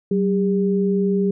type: tone pair together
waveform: sine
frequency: 190 / 402.6 Hz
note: F#3 / G4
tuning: +46 / +46 cents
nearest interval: octave + minor second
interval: 1300 cents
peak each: -18 / -20 dBFS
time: 0.11-1.31 s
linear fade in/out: 5 ms
effects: none